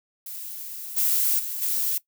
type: noise with level steps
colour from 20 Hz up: violet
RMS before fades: -36 / -22 / -31 / -25 dBFS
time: 0.26-1.98 s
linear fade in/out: 5 ms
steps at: 0.96 / 1.38 / 1.61 s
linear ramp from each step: 20 ms
effects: noise-tail reverb RT60 0.1 s tail -18 dB re dry